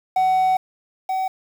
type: tone pair in turn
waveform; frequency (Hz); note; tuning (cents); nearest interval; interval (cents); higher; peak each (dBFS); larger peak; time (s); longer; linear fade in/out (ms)
triangle; 750 / 756.5; F#5 / F#5; +23 / +38; unison; 15; second; -13 / -18; first; 0.16-0.57 / 1.09-1.28; first; 5
effects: 7-bit